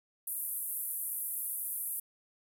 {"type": "band-pass noise", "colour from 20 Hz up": "white", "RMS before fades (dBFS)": -37, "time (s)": [0.27, 2], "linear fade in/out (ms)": 5, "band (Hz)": [9900, 14000], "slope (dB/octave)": 48, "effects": []}